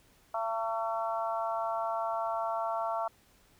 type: harmonic tone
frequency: 225 Hz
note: A3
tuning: 39 cents sharp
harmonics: 3 / 4 / 5 / 6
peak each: -33 / -35 / -37 / -39 dBFS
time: 0.34-3.08 s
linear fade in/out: 5 ms
effects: pink hiss -64 dBFS RMS until 3.59 s